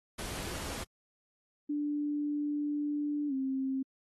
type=noise; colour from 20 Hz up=pink; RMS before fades=-40 dBFS; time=0.18-0.84 s; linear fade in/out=10 ms
type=tone with pitch glide; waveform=sine; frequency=293.7 to 266.2 Hz; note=D4 to C4; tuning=0 to +30 cents; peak=-30 dBFS; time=1.69-3.83 s; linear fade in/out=10 ms; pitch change=-170 cents; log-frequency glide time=3.28-3.33 s
effects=AAC 32 kbps